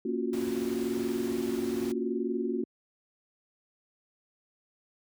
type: chord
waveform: sine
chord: Gb major seventh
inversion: first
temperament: equal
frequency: 233.1 / 277.2 / 349.2 / 370 Hz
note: Bb3 / Db4 / F4 / Gb4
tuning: 0 / 0 / 0 / 0 cents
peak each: -33 / -35 / -34 / -33 dBFS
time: 0.05-2.64 s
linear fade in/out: 5 ms
type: noise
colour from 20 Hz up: pink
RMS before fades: -43 dBFS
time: 0.33-1.92 s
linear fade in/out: 2 ms
effects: high-pass 80 Hz 12 dB/octave